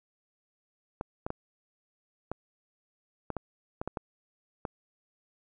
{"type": "clicks", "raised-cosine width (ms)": 1, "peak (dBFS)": -19, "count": 10, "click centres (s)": [1.011, 1.265, 1.304, 2.316, 3.303, 3.367, 3.815, 3.876, 3.972, 4.652], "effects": []}